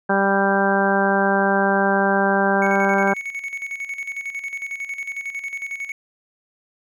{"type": "harmonic tone", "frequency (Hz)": 196.7, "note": "G3", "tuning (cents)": 6, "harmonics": [1, 2, 3, 4, 5, 6, 7, 8], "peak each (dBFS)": [-22, -23, -23, -22, -26, -31, -29, -22], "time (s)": [0.09, 3.14], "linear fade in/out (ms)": 10}
{"type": "tone with tremolo", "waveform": "triangle", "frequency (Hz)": 2217, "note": "C#7", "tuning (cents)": 0, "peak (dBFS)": -23, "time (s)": [2.62, 5.92], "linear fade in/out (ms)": 2, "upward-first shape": "square", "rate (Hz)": 11, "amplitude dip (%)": 65}
{"effects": []}